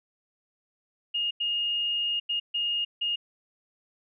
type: tone bursts at uneven times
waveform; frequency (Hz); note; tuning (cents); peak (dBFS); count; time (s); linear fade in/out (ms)
sine; 2847; F7; +33; -25; 5; 1.14-1.31 / 1.4-2.2 / 2.29-2.4 / 2.54-2.85 / 3.01-3.16; 10
effects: none